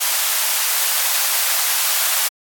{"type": "high-pass noise", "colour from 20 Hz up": "white", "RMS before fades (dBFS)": -18, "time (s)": [0, 2.29], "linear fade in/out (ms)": 20, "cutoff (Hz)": 660, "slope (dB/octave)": 24, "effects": ["AAC 64 kbps"]}